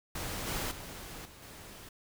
pink noise with level steps, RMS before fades -38 / -35 / -45 / -53 / -49 dBFS, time 0.15-1.89 s, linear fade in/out 5 ms, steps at 0.47 / 0.71 / 1.25 / 1.42 s, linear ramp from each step 5 ms, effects none

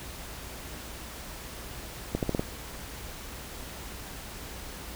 accelerating click train, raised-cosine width 2 ms, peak -13 dBFS, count 5, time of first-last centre 2.15-2.395 s, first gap 78 ms, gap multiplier 0.84, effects added 60 Hz sine -46 dBFS peak until 4.95 s + pink hiss -42 dBFS RMS until 4.95 s

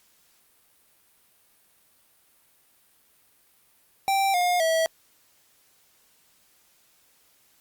square tone with pitch steps, 782 / 713 / 650 Hz, G5 / F5 / E5, -4 / +36 / -24 cents, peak -21 dBFS, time 4.08-4.86 s, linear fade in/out 0 ms, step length 260 ms, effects white hiss -62 dBFS RMS until 7.6 s + Opus 48 kbps

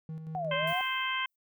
triangle tone with tremolo, 158.8 Hz, D#3, 36 cents sharp, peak -34 dBFS, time 0.09-0.73 s, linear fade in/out 2 ms, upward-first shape square, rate 5.6 Hz, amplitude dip 40%
sine linear two-way sweep, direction down then up, 759 to 554.4 to 759 Hz, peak -31 dBFS, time 0.35-0.81 s, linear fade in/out 0 ms, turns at 0.54 s
harmonic tone, 522 Hz, C5, 4 cents flat, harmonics 2 / 3 / 4 / 5 / 6, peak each -34 / -36 / -35 / -38 / -36 dBFS, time 0.51-1.26 s, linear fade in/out 5 ms
violet noise with exponential decay, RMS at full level -46 dBFS, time 0.67-1.36 s, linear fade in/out 5 ms, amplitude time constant 150 ms
effects none

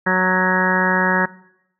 harmonic tone with a mistuned harmonic, 185 Hz, F#3, in tune, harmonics 1 / 2 / 3 / 4 / 5 / 6 / 7 / 8 / 9 / 10, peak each -21 / -25 / -25 / -31 / -23 / -28 / -27 / -27 / -19 / -24 dBFS, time 0.06-1.26 s, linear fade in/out 10 ms, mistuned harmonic 10, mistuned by +31 cents, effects noise-tail reverb RT60 0.8 s tail -20 dB re dry

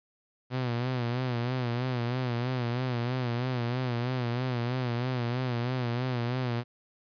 sawtooth tone with vibrato, 123.47 Hz, B2, in tune, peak -24 dBFS, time 0.5-6.64 s, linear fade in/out 50 ms, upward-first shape sine, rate 3.1 Hz, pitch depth 82 cents each way, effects resampled to 11025 Hz + 11-bit

